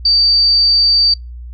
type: tone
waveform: sine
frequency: 4626 Hz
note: D8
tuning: 27 cents flat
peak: -8 dBFS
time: 0.05-1.14 s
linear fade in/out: 5 ms
effects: noise-tail reverb RT60 0.2 s tail -26 dB re dry + added 60 Hz sine -27 dBFS peak until 1.53 s